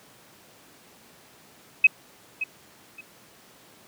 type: tone with echo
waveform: sine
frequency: 2548 Hz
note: D#7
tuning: 41 cents sharp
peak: -10 dBFS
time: 1.84-1.87 s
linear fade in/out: 5 ms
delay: 570 ms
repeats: 2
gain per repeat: -14 dB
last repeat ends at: 3.01 s
effects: pink hiss -53 dBFS RMS until 3.87 s + high-pass 150 Hz 12 dB/octave